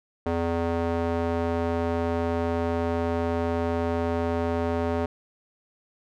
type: tone with band-pass filter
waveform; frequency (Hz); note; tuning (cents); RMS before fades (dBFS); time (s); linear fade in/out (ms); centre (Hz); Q
square; 84; E2; +33; -26; 0.26-5.06; 5; 540; 0.96
effects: none